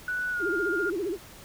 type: tone with pitch glide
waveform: sine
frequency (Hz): 1480 to 1413.2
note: F#6 to F6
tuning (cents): 0 to +20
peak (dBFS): -27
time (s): 0.08-0.9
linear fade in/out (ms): 2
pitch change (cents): -80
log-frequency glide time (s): 0.31-0.43
type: tone with vibrato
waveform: sine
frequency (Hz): 370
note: F#4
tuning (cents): 0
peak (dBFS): -27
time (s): 0.39-1.18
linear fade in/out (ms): 50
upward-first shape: sine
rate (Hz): 15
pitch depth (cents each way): 210
effects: pink hiss -48 dBFS RMS until 1.44 s